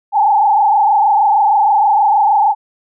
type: tone with frequency modulation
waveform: sine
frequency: 837 Hz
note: G#5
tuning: 13 cents sharp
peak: -8 dBFS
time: 0.12-2.55 s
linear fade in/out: 50 ms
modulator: 26.4 Hz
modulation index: 1.8
effects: none